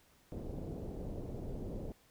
pink low-pass noise, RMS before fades -42 dBFS, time 0.32-1.92 s, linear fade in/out 0 ms, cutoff 580 Hz, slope 24 dB/octave, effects pink hiss -67 dBFS RMS until 2.1 s

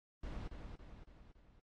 brown noise with echo, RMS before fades -44 dBFS, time 0.23-0.48 s, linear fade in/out 5 ms, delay 280 ms, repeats 4, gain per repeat -5 dB, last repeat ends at 1.6 s, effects low-pass 5000 Hz 12 dB/octave + AAC 32 kbps

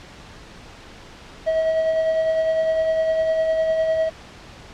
triangle tone with tremolo, 642 Hz, E5, 46 cents flat, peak -14 dBFS, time 1.46-4.1 s, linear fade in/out 20 ms, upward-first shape sine, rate 9.9 Hz, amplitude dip 35%, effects pink hiss -42 dBFS RMS until 4.73 s + low-pass 5000 Hz 12 dB/octave

